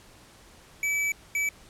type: tone bursts at uneven times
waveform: square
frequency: 2299 Hz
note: D7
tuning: 37 cents flat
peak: -25 dBFS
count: 2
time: 0.83-1.12 / 1.35-1.49 s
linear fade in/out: 2 ms
effects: pink hiss -53 dBFS RMS until 1.69 s + low-pass 11000 Hz 12 dB/octave